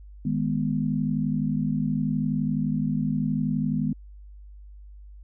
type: chord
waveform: sine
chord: G# minor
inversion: second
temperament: equal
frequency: 155.56 / 207.7 / 246.9 Hz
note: D#3 / G#3 / B3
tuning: 0 / 0 / 0 cents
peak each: -27 dBFS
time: 0.25-3.93 s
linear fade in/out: 5 ms
effects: added 50 Hz sine -42 dBFS peak until 5.23 s